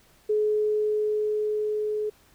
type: tone with level ramp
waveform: sine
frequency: 424.7 Hz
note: G#4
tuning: 39 cents sharp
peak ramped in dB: -20 to -25 dBFS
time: 0.29-2.1 s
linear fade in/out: 10 ms
effects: pink hiss -59 dBFS RMS until 2.34 s